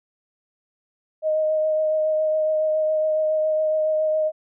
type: tone with vibrato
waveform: sine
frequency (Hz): 622.3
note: D#5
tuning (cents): 0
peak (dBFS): -18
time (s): 1.22-4.32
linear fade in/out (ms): 50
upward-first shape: triangle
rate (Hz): 7.2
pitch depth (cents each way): 16
effects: none